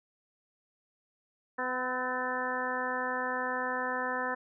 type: harmonic tone with a mistuned harmonic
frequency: 252.8 Hz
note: B3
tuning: 41 cents sharp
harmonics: 1 / 2 / 3 / 4 / 5 / 6 / 7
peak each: -41 / -37 / -39 / -36 / -40 / -39 / -36 dBFS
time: 1.58-4.35 s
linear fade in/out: 10 ms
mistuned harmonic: 5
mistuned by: +39 cents
effects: none